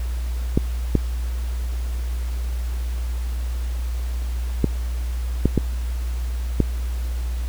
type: clicks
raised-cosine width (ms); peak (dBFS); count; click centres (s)
3; -3; 6; 0.575 / 0.953 / 4.643 / 5.456 / 5.577 / 6.603
effects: added 60 Hz sine -22 dBFS peak until 7.48 s + pink hiss -42 dBFS RMS until 7.48 s